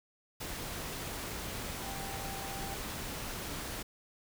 sine tone in noise, 784 Hz, G5, in tune, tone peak -44 dBFS, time 1.82-2.75 s, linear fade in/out 10 ms, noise pink, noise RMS -40 dBFS, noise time 0.4-3.83 s, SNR -7 dB, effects none

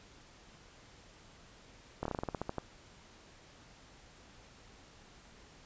slowing click train, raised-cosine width 1 ms, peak -21 dBFS, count 12, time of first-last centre 2.03-2.583 s, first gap 24 ms, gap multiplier 1.14, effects pink hiss -58 dBFS RMS until 5.65 s + resampled to 16000 Hz

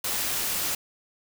white noise, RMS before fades -28 dBFS, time 0.04-0.75 s, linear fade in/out 5 ms, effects none

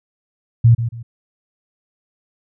sine tone with echo, 116.54 Hz, A#2, in tune, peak -6 dBFS, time 0.64-0.75 s, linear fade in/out 10 ms, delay 140 ms, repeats 2, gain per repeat -11 dB, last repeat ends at 1.03 s, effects none

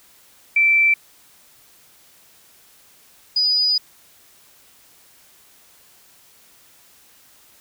sine tone pair in turn, 2334 / 4946 Hz, D7 / D#8, -11 / -11 cents, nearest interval octave + minor second, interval 1300 cents, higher second, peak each -12 / -15 dBFS, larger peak first, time 0.56-0.94 / 3.36-3.78 s, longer second, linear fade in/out 5 ms, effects white hiss -52 dBFS RMS until 7.6 s

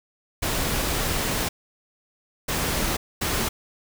pink noise bursts at uneven times, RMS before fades -25 dBFS, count 3, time 0.42-1.49 / 2.48-2.97 / 3.21-3.49 s, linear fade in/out 10 ms, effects none

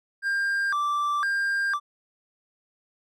triangle tone with vibrato, 1368 Hz, F6, 36 cents flat, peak -21 dBFS, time 0.22-1.8 s, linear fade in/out 50 ms, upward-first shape square, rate 0.99 Hz, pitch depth 270 cents each way, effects none

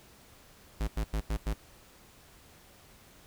square tone bursts, 53.7 Hz, A1, 41 cents flat, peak -29 dBFS, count 5, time 0.8-1.537 s, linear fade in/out 10 ms, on 77 ms, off 88 ms, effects pink hiss -57 dBFS RMS until 3.26 s

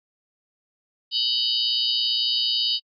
sine tone cluster, 2948 / 3066 / 3799 / 4450 / 4869 Hz, F#7 / G7 / A#7 / C#8 / D#8, -7 / -39 / +32 / +6 / -38 cents, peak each -27 dBFS, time 1.11-2.8 s, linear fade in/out 50 ms, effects AAC 32 kbps

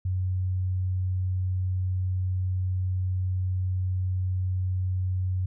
sine tone, 92.5 Hz, F#2, in tune, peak -24 dBFS, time 0.05-5.46 s, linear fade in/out 5 ms, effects none

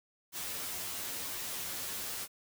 white noise with comb filter, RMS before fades -39 dBFS, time 0.32-2.28 s, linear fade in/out 50 ms, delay 11 ms, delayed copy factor +0.85, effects none

